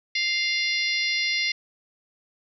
harmonic tone, 698.5 Hz, F5, in tune, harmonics 3 / 4 / 5 / 6 / 7 / 8, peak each -25 / -32 / -32 / -31 / -30 / -35 dBFS, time 0.15-1.52 s, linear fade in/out 5 ms, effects none

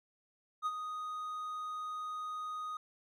triangle tone with ADSR envelope, 1244.5 Hz, D#6, in tune, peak -28 dBFS, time 0.62-2.77 s, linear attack 42 ms, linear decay 42 ms, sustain -8 dB, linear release 3 ms, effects none

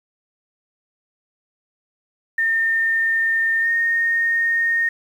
sine tone with pitch glide, 1815 to 1844.6 Hz, A#6 to A#6, -47 to -19 cents, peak -16 dBFS, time 2.38-4.89 s, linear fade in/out 5 ms, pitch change +28 cents, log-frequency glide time 3.6-3.69 s, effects 8-bit

